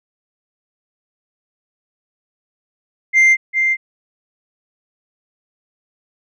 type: tone with echo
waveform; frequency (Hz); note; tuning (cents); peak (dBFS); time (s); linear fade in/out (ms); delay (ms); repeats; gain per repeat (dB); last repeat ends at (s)
sine; 2093; C7; 0; -5; 3.13-3.37; 50; 400; 1; -7; 3.77
effects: tanh soft clip ceiling -7 dBFS